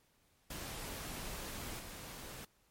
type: noise with level steps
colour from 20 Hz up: pink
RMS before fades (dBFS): -44 / -48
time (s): 0.5-2.45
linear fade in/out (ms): 5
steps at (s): 1.79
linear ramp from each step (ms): 2
effects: pink hiss -72 dBFS RMS until 2.7 s + MP3 64 kbps